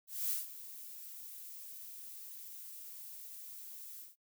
violet noise with ADSR envelope, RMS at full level -34 dBFS, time 0.07-4.16 s, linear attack 230 ms, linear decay 160 ms, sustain -15 dB, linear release 160 ms, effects noise-tail reverb RT60 0.1 s tail -23 dB re dry

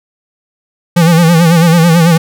square tone with vibrato, 167.6 Hz, E3, 29 cents sharp, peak -5 dBFS, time 0.96-2.18 s, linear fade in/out 10 ms, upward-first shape sine, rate 9.1 Hz, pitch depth 81 cents each way, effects none

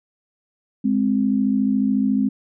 sine tone pair together, 207.7 / 261.7 Hz, G#3 / C4, 0 / 0 cents, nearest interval major third, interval 400 cents, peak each -19 dBFS, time 0.84-2.29 s, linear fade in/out 10 ms, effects none

